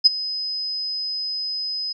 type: tone with ADSR envelope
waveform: sine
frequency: 5040 Hz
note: D#8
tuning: 21 cents sharp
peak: -6 dBFS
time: 0.04-1.93 s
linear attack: 22 ms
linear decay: 19 ms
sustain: -18 dB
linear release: 12 ms
effects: none